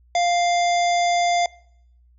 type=harmonic tone; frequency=698.5 Hz; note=F5; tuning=in tune; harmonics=1 / 3 / 5 / 7 / 9 / 10; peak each=-17 / -27 / -31 / -34 / -36 / -37 dBFS; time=0.15-1.46 s; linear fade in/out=2 ms; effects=noise-tail reverb RT60 0.7 s tail -23 dB re dry + added 60 Hz sine -52 dBFS peak until 2.18 s